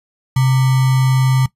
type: tone with sample-and-hold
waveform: sine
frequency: 130.81 Hz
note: C3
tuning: in tune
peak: -10 dBFS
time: 0.36-1.46 s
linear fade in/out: 5 ms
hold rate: 1050 Hz
effects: noise-tail reverb RT60 0.1 s tail -18 dB re dry + resampled to 32000 Hz

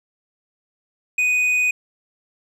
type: tone with tanh clipping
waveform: sine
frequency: 2488 Hz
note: D#7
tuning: 1 cent flat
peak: -17 dBFS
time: 1.18-1.71 s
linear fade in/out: 5 ms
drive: 6 dB
effects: none

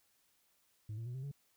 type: tone with pitch steps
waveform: sine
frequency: 106.8 / 114.47 / 122.68 / 131.49 / 140.92 Hz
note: G#2 / A#2 / B2 / C3 / C#3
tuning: +49 / -31 / -11 / +9 / +29 cents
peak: -37 dBFS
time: 0.89-1.315 s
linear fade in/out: 5 ms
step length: 85 ms
effects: tanh soft clip ceiling -39 dBFS + white hiss -74 dBFS RMS until 1.56 s

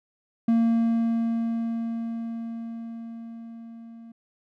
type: tone with level ramp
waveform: triangle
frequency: 229.6 Hz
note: A#3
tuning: 26 cents flat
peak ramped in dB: -15 to -40 dBFS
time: 0.48-4.12 s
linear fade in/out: 5 ms
effects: none

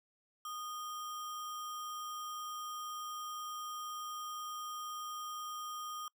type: tone with sample-and-hold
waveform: sine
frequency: 1231 Hz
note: D#6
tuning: 19 cents flat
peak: -40 dBFS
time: 0.45-6.08 s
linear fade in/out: 2 ms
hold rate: 4410 Hz
effects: noise-tail reverb RT60 0.1 s tail -25 dB re dry

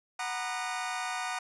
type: chord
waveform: 25% pulse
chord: B major seventh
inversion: second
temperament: equal with one note detuned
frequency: 740 / 932.3 / 987.8 / 1219.6 Hz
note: F#5 / A#5 / B5 / D#6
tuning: 0 / 0 / 0 / -35 cents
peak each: -32 / -36 / -38 / -34 dBFS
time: 0.19-1.39 s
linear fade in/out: 5 ms
effects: resampled to 24000 Hz

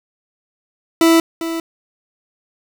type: tone with echo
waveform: 40% pulse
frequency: 329.6 Hz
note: E4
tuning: in tune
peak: -8 dBFS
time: 1.01-1.2 s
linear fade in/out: 2 ms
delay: 400 ms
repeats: 1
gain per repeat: -12 dB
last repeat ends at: 1.6 s
effects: 7-bit

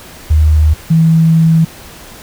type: tone pair in turn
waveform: sine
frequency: 77.1 / 162.33 Hz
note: D#2 / E3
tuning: -15 / -26 cents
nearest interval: octave + minor second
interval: 1289 cents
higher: second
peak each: -5 dBFS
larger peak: neither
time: 0.3-0.74 / 0.9-1.65 s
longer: second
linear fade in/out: 10 ms
effects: pink hiss -34 dBFS RMS until 2.22 s

